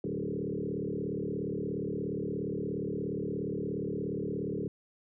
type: tone with frequency modulation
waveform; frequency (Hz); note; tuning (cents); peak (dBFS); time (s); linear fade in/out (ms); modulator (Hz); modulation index
sine; 293.7; D4; 0; -31; 0.04-4.68; 2; 37; 4.4
effects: none